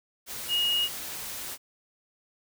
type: tone in noise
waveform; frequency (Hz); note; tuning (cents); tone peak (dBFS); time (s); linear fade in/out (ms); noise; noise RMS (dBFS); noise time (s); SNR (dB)
sine; 2872; F7; +48; -23; 0.48-0.89; 50; white; -37; 0.26-1.58; +11
effects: none